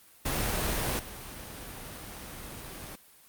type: noise with level steps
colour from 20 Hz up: pink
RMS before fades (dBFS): -30 / -42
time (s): 0.25-2.96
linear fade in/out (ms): 10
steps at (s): 0.99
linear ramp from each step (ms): 2
effects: white hiss -57 dBFS RMS until 3.28 s + Opus 32 kbps